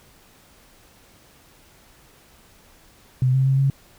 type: tone with pitch steps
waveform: sine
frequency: 128.3 / 132.7 / 134.5 / 136.7 Hz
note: C3 / C3 / C3 / C#3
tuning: -34 / +25 / +48 / -24 cents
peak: -15 dBFS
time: 3.22-3.7 s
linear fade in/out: 2 ms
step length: 120 ms
effects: pink hiss -53 dBFS RMS until 3.98 s